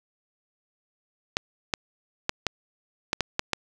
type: clicks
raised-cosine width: 0.2 ms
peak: -6 dBFS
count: 8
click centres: 1.369 / 1.738 / 2.294 / 2.467 / 3.131 / 3.207 / 3.394 / 3.533 s
effects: none